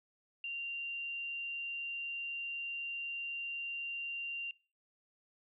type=tone; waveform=sine; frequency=2774 Hz; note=F7; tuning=12 cents flat; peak=-37 dBFS; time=0.44-4.51 s; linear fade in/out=2 ms; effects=noise-tail reverb RT60 0.4 s tail -23 dB re dry